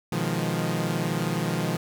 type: chord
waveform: sawtooth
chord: F half-diminished seventh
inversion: second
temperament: equal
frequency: 123.47 / 155.56 / 174.61 / 207.7 Hz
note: Cb3 / Eb3 / F3 / Ab3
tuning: 0 / 0 / 0 / 0 cents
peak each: -28 / -25 / -25 / -29 dBFS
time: 0.12-1.77 s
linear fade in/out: 5 ms
effects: none